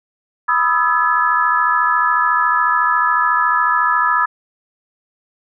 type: chord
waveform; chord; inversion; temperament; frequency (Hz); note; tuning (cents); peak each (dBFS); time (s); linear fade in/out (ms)
sine; E major seventh; second; equal with one note detuned; 987.8 / 1244.5 / 1318.5 / 1705; B5 / D#6 / E6 / G#6; 0 / 0 / 0 / +45; -18; 0.48-4.26; 10
effects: none